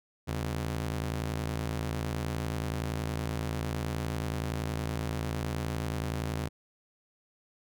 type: ring-modulated tone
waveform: sawtooth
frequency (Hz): 110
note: A2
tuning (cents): 0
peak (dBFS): -24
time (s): 0.27-6.49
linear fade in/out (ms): 20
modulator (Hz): 29.7
effects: none